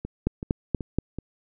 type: two click trains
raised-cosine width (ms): 3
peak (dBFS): -9 / -19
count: 4 / 4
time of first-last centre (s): 0.27-0.986 / 0.05-1.186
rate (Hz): 4.19 / 2.64
effects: none